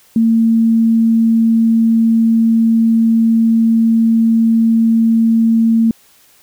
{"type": "tone", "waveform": "sine", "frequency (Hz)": 226.8, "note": "A#3", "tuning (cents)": -47, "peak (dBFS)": -8, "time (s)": [0.16, 5.91], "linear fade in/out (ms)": 2, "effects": ["white hiss -49 dBFS RMS until 6.42 s"]}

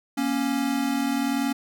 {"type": "tone pair together", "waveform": "square", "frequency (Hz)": [236.4, 277.2], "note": ["A#3", "C#4"], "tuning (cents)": [24, 0], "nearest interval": "minor third", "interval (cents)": 276, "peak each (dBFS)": [-28, -25], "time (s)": [0.17, 1.53], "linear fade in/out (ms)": 10, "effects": []}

